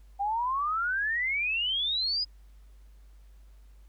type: exponential sweep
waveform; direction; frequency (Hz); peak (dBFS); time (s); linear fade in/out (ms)
sine; up; 782 to 5050; -26; 0.19-2.25; 20
effects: added 50 Hz sine -50 dBFS peak until 3.88 s + pink hiss -69 dBFS RMS until 3.88 s